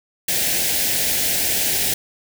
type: band-stop noise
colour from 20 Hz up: white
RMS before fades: -20 dBFS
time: 0.28-1.94 s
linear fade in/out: 5 ms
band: 820 to 1600 Hz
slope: 48 dB/octave
effects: none